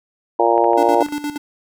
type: harmonic tone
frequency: 116.54 Hz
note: A#2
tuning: in tune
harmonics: 3 / 4 / 5 / 6 / 7 / 8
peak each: -19 / -19 / -19 / -19 / -19 / -19 dBFS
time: 0.39-1.03 s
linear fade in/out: 5 ms
type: clicks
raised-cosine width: 0.5 ms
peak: -20 dBFS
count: 4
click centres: 0.579 / 0.643 / 0.733 / 1.086 s
type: tone with tremolo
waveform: square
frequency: 293.7 Hz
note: D4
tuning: in tune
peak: -21 dBFS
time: 0.77-1.38 s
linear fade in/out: 10 ms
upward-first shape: square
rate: 8.5 Hz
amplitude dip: 70%
effects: none